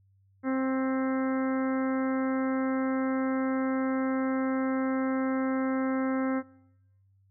harmonic tone with a mistuned harmonic, 263.5 Hz, C4, 12 cents sharp, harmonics 1 / 2 / 3 / 4 / 5 / 6 / 7 / 8, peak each -26 / -34 / -41 / -41 / -40 / -43 / -46 / -46 dBFS, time 0.43-6.43 s, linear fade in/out 50 ms, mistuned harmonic 8, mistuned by -18 cents, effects noise-tail reverb RT60 1.0 s tail -24 dB re dry + added 97 Hz sine -61 dBFS peak until 7.3 s

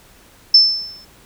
sine tone with exponential decay, 5290 Hz, E8, 5 cents sharp, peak -3 dBFS, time 0.54-1.05 s, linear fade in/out 5 ms, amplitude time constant 110 ms, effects pink hiss -48 dBFS RMS until 1.25 s

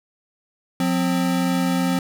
square tone pair together, 179.27 / 261.6 Hz, F3 / C4, +46 / 0 cents, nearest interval perfect fifth, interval 654 cents, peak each -22 dBFS, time 0.8-1.99 s, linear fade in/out 2 ms, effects none

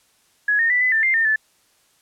sine tone with pitch steps, 1679 / 1836 / 1976 / 2009 / 1782 / 2098 / 1813 / 1744 Hz, G#6 / A#6 / B6 / B6 / A6 / C7 / A#6 / A6, +18 / -27 / 0 / +29 / +22 / +4 / -49 / -16 cents, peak -15 dBFS, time 0.48-1.36 s, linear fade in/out 5 ms, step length 110 ms, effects white hiss -60 dBFS RMS until 2.01 s + low-pass 11000 Hz 12 dB/octave

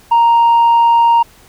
sine tone with tanh clipping, 932.3 Hz, A#5, in tune, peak -7 dBFS, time 0.11-1.23 s, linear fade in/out 10 ms, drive 1 dB, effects pink hiss -45 dBFS RMS until 1.48 s

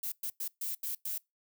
violet noise bursts at uneven times, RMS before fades -36 dBFS, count 6, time 0.03-0.12 / 0.23-0.3 / 0.4-0.48 / 0.61-0.75 / 0.83-0.95 / 1.05-1.18 s, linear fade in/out 5 ms, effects noise-tail reverb RT60 0.2 s tail -24 dB re dry

